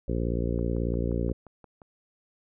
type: harmonic tone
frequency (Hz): 58.27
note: A#1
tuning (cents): 0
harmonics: 1 / 2 / 3 / 4 / 5 / 6 / 7 / 8 / 9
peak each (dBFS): -29 / -32 / -34 / -35 / -36 / -37 / -37 / -38 / -39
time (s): 0.08-1.33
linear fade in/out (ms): 5
type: click train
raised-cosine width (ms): 1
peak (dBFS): -34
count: 8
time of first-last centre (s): 0.59-1.818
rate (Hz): 5.7
effects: none